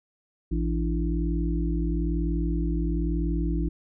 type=harmonic tone with a mistuned harmonic; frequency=55.7 Hz; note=A1; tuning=22 cents sharp; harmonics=1 / 3 / 5 / 6; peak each=-25 / -30 / -32 / -33 dBFS; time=0.51-3.69 s; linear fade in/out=10 ms; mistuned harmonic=5; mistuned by=+89 cents; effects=none